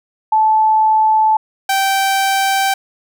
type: tone pair in turn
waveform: sine / sawtooth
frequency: 871 / 778.4 Hz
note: A5 / G5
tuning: -18 / -12 cents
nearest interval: major second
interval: 194 cents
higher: first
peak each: -9 / -9 dBFS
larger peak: neither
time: 0.32-1.37 / 1.69-2.74 s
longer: neither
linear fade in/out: 5 ms
effects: none